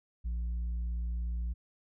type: tone with tanh clipping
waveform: sine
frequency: 58.4 Hz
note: A#1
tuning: 4 cents sharp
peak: -32 dBFS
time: 0.24-1.54 s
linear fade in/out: 20 ms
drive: 3 dB
effects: none